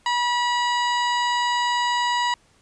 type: harmonic tone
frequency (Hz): 969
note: B5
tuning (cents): -33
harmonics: 1 / 2 / 3 / 4 / 5 / 7 / 8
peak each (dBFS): -21 / -27 / -30 / -32 / -35 / -40 / -43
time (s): 0.06-2.34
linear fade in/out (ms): 2
effects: pink hiss -59 dBFS RMS until 2.61 s + resampled to 22050 Hz